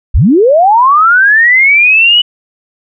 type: linear sweep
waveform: sine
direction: up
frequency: 32 to 2978 Hz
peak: -3 dBFS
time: 0.14-2.22 s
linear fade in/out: 10 ms
effects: none